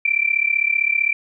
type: tone with amplitude modulation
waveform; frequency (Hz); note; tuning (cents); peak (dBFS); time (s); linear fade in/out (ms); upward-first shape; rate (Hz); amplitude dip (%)
sine; 2349; D7; 0; -12; 0.05-1.13; 5; sine; 35.5; 90
effects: none